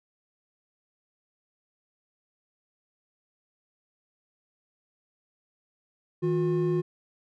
triangle tone pair together, 159.5 / 358.1 Hz, D#3 / F4, +43 / +43 cents, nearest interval octave + major second, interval 1400 cents, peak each -25 / -23 dBFS, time 6.22-6.82 s, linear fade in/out 20 ms, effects none

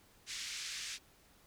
white band-pass noise, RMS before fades -43 dBFS, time 0.26-0.99 s, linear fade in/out 50 ms, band 1700 to 6800 Hz, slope 24 dB/octave, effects pink hiss -65 dBFS RMS until 1.46 s

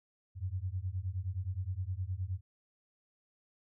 sine beating tone pair, 88.3 / 97.9 Hz, F2 / G2, +20 / -2 cents, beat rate 9.6 Hz, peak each -37 / -37 dBFS, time 0.35-2.41 s, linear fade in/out 50 ms, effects none

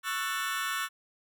sawtooth chord, F# minor seventh, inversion second, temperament just, 1110 / 1332 / 1480 / 1776 Hz, C#6 / E6 / F#6 / A6, +2 / +18 / 0 / +16 cents, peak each -32 dBFS, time 0.03-0.89 s, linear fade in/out 50 ms, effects none

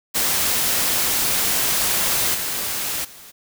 white noise with level steps, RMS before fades -20 / -25 / -42 dBFS, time 0.14-3.32 s, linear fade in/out 20 ms, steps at 2.34 / 3.04 s, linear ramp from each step 10 ms, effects none

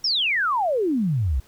sine exponential sweep, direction down, 5650 to 58.6 Hz, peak -19 dBFS, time 0.04-1.4 s, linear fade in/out 5 ms, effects pink hiss -55 dBFS RMS until 1.47 s

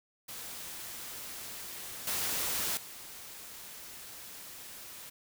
white noise with level steps, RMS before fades -43 / -33 / -47 dBFS, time 0.28-5.1 s, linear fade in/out 10 ms, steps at 2.07 / 2.77 s, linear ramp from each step 2 ms, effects none

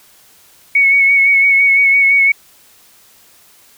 sine tone with vibrato, 2217 Hz, C#7, in tune, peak -7 dBFS, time 0.75-2.32 s, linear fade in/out 5 ms, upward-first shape sine, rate 5.9 Hz, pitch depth 26 cents each way, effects white hiss -47 dBFS RMS until 3.77 s

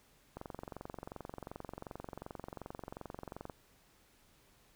click train, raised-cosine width 1 ms, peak -29 dBFS, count 72, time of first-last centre 0.37-3.498 s, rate 22.7 Hz, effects pink hiss -67 dBFS RMS until 4.75 s

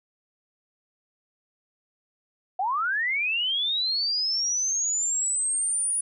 sine linear sweep, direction up, 711 to 9780 Hz, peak -23 dBFS, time 2.59-6.01 s, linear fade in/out 5 ms, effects none

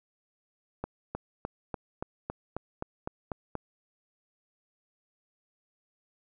accelerating click train, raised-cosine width 1 ms, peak -19 dBFS, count 11, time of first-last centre 0.84-3.553 s, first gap 310 ms, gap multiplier 0.97, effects none

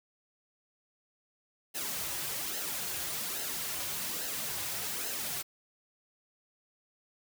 white noise with flanger, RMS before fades -36 dBFS, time 1.74-5.43 s, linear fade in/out 20 ms, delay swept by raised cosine 0.85 to 4.55 ms, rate 1.2 Hz, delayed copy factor -0.6, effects none

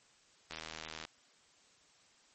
click train, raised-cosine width 0.2 ms, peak -25 dBFS, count 44, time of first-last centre 0.51-1.051 s, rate 79.5 Hz, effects white hiss -66 dBFS RMS until 2.34 s + MP3 32 kbps

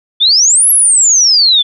sine exponential two-way sweep, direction up then down, 3422 to 11440 to 3422 Hz, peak -5 dBFS, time 0.2-1.63 s, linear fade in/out 20 ms, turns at 0.7 s, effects none

